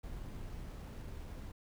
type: noise with sample-and-hold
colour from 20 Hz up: brown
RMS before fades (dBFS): -45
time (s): 0.03-1.52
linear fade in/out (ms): 10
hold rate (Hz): 11025
effects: none